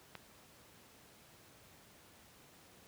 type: click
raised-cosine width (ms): 0.3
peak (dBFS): -29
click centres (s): 0.153
effects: pink hiss -61 dBFS RMS until 2.87 s + high-pass 80 Hz 12 dB/octave